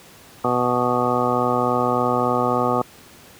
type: harmonic tone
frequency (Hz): 123.47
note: B2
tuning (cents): 0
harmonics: 1 / 2 / 3 / 4 / 5 / 6 / 7 / 9 / 10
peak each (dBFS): -29 / -25 / -27 / -24 / -28 / -25 / -27 / -26 / -25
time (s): 0.44-2.82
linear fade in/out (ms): 5
effects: pink hiss -46 dBFS RMS until 3.39 s + high-pass 80 Hz 12 dB/octave